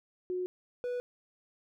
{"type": "tone pair in turn", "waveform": ["sine", "triangle"], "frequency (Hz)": [364.1, 491.4], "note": ["F#4", "B4"], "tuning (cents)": [-28, -9], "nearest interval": "perfect fourth", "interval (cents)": 519, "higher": "second", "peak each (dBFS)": [-31, -30], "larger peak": "second", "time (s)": [[0.3, 0.46], [0.84, 1]], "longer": "neither", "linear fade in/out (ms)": 0, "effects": []}